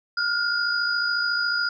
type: tone cluster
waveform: sine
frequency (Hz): 1410 / 1464 / 4920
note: F6 / F#6 / D#8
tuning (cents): +16 / -19 / -20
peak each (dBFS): -23 / -31 / -27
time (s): 0.17-1.69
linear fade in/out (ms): 5
effects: none